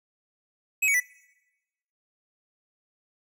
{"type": "tone with pitch steps", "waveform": "square", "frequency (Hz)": [2549, 2245, 1976.9], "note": ["D#7", "C#7", "B6"], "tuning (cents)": [41, 21, 1], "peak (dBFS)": -21, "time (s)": [0.82, 1.003], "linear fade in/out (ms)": 10, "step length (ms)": 61, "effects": ["noise-tail reverb RT60 1.0 s tail -23 dB re dry"]}